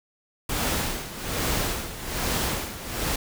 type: noise with tremolo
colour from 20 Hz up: pink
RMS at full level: -25 dBFS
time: 0.49-3.16 s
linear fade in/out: 5 ms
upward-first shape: sine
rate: 1.2 Hz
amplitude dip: 75%
effects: none